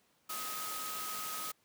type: tone in noise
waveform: sine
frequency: 1262 Hz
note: D#6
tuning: 24 cents sharp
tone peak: -42 dBFS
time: 0.29-1.52 s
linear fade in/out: 10 ms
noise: white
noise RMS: -41 dBFS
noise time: 0.29-1.52 s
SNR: -4 dB
effects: pink hiss -71 dBFS RMS until 1.64 s + high-pass 150 Hz 12 dB/octave